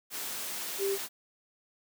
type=tone in noise; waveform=sine; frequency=394.4 Hz; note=G4; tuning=11 cents sharp; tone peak=-27 dBFS; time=0.78-0.98 s; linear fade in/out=50 ms; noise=white; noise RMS=-37 dBFS; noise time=0.1-1.09 s; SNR=+7 dB; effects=high-pass 200 Hz 12 dB/octave